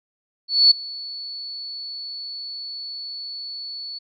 sine tone with ADSR envelope, 4433 Hz, C#8, 1 cent flat, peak -8 dBFS, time 0.48-3.99 s, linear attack 230 ms, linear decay 9 ms, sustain -22 dB, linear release 14 ms, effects none

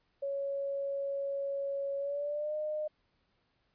sine tone with pitch glide, 556 to 609.8 Hz, C#5 to D#5, +5 to -35 cents, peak -32 dBFS, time 0.22-2.88 s, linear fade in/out 10 ms, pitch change +160 cents, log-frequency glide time 1.98-2.55 s, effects pink hiss -75 dBFS RMS until 3.74 s + resampled to 11025 Hz

